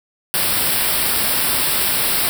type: band-stop noise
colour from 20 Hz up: white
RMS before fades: -18 dBFS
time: 0.34-2.29 s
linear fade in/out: 0 ms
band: 5400 to 8000 Hz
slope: 96 dB/octave
effects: none